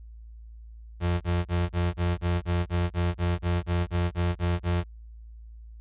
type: tone bursts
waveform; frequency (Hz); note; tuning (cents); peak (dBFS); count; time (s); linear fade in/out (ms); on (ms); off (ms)
35% pulse; 87.31; F2; 0; -21; 16; 1-4.84; 50; 210; 32
effects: added 56 Hz sine -42 dBFS peak until 5.8 s + resampled to 8000 Hz